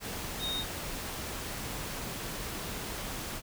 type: tone in noise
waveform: sine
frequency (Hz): 3714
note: A#7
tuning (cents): -7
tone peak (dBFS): -32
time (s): 0.39-0.65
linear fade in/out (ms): 50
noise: pink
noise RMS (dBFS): -38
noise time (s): 0-3.42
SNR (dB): +3
effects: none